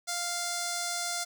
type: tone with notch filter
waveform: 5% pulse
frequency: 698.5 Hz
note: F5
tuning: in tune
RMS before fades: -33 dBFS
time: 0.07-1.25 s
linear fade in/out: 20 ms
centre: 2700 Hz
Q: 1.7
effects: none